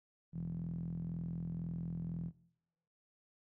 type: tone with band-pass filter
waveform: sawtooth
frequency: 42.01 Hz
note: E1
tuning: 34 cents sharp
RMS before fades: -41 dBFS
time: 0.32-2.32 s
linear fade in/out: 50 ms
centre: 160 Hz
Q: 8.1
effects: noise-tail reverb RT60 0.8 s tail -21 dB re dry